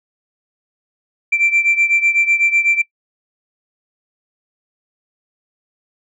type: beating tone pair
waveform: sine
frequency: 2346 / 2354 Hz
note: D7 / D7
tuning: -2 / +3 cents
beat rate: 8 Hz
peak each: -13 / -16 dBFS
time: 1.32-2.82 s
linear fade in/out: 10 ms
effects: noise-tail reverb RT60 0.1 s tail -22 dB re dry + tanh soft clip ceiling -7 dBFS